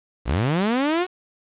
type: linear sweep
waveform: sawtooth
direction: up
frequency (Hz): 46.25 to 376.1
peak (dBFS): -15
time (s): 0.25-1.07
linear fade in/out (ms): 50
effects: resampled to 8000 Hz + 7-bit